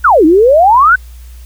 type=exponential two-way sweep; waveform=sine; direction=down then up; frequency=1551 to 299.8 to 1551 Hz; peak=-3 dBFS; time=0.04-0.96 s; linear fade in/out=10 ms; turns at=0.25 s; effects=added 60 Hz sine -29 dBFS peak until 1.45 s + white hiss -45 dBFS RMS until 1.45 s